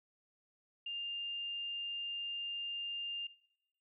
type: tone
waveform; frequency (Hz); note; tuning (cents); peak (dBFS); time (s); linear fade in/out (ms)
sine; 2803; F7; +6; -38; 0.86-3.27; 5
effects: noise-tail reverb RT60 0.8 s tail -18 dB re dry